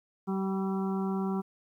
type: harmonic tone with a mistuned harmonic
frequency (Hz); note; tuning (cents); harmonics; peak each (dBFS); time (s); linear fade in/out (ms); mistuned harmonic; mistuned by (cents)
192.2; G3; -34; 1 / 2 / 4 / 5 / 6 / 7; -29 / -35 / -41 / -43 / -45 / -46; 0.27-1.42; 20; 5; +27
effects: 11-bit